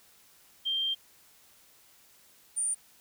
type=tone pair in turn; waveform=sine; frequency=3171 / 9063 Hz; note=G7 / C#9; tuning=+19 / +37 cents; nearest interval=octave + tritone; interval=1818 cents; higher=second; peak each=-27 dBFS; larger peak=neither; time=0.65-0.95 / 2.56-2.75 s; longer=first; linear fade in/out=20 ms; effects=white hiss -60 dBFS RMS until 3 s